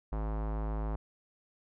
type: tone with low-pass filter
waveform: square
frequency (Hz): 53.5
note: A1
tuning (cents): -48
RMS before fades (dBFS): -34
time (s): 0.12-0.96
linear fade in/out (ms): 5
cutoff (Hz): 1000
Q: 1.7
effects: none